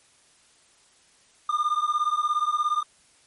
triangle beating tone pair, 1200 / 1217 Hz, D6 / D#6, +37 / -39 cents, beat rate 17 Hz, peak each -23 dBFS, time 1.49-2.83 s, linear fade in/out 5 ms, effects white hiss -59 dBFS RMS until 3.26 s + MP3 48 kbps

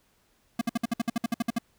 square tone bursts, 232.8 Hz, A#3, 2 cents flat, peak -24 dBFS, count 13, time 0.59-1.585 s, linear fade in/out 5 ms, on 23 ms, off 58 ms, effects pink hiss -67 dBFS RMS until 1.78 s

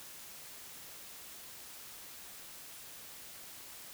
silence, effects white hiss -50 dBFS RMS until 3.93 s

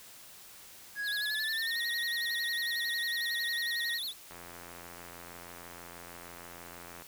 triangle tone with pitch glide, 1661 to 1875.2 Hz, G#6 to A#6, 0 to +10 cents, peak -31 dBFS, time 0.95-4 s, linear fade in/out 50 ms, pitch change +210 cents, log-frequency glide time 1.17-1.81 s
square tone with vibrato, 3858 Hz, B7, 41 cents flat, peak -35 dBFS, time 1.03-4.14 s, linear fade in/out 50 ms, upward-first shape sine, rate 11 Hz, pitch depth 220 cents each way
click train, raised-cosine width 0.5 ms, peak -32 dBFS, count 235, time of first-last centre 4.31-7.021 s, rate 86.3 Hz
effects white hiss -52 dBFS RMS until 7.07 s

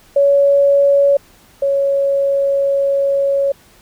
sine tone pair in turn, 562 / 555.2 Hz, C#5 / C#5, +24 / +3 cents, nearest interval unison, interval 21 cents, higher first, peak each -8 / -12 dBFS, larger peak first, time 0.16-1.17 / 1.62-3.52 s, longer second, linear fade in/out 5 ms, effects pink hiss -48 dBFS RMS until 3.81 s

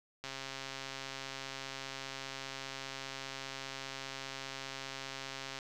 click train, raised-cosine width 0.2 ms, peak -24 dBFS, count 723, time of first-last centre 0.24-5.588 s, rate 135 Hz, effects none

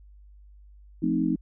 sine chord, F dominant seventh, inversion none, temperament equal, 174.61 / 220 / 261.6 / 311.1 Hz, F3 / A3 / C4 / Eb4, 0 / 0 / 0 / 0 cents, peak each -29 / -29 / -27 / -26 dBFS, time 1.02-1.36 s, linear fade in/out 10 ms, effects added 50 Hz sine -48 dBFS peak until 1.41 s

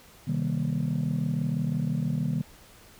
sine chord, C minor seventh, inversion none, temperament just, 130.81 / 156.98 / 196.22 / 235.5 Hz, C3 / Eb3 / G3 / Bb3, 0 / +16 / +2 / +18 cents, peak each -30 / -27 / -31 / -31 dBFS, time 0.27-2.42 s, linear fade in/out 10 ms, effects tanh soft clip ceiling -19 dBFS + pink hiss -53 dBFS RMS until 2.99 s

